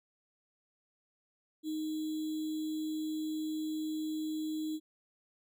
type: tone with sample-and-hold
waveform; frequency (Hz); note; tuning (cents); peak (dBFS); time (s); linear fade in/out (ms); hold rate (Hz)
sine; 311.1; D#4; 0; -33; 1.63-4.8; 50; 3675
effects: none